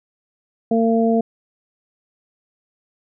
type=harmonic tone; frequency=227.5 Hz; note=A#3; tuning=42 cents flat; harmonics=1 / 2 / 3; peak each=-16 / -19 / -21 dBFS; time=0.71-1.21 s; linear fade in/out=5 ms; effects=none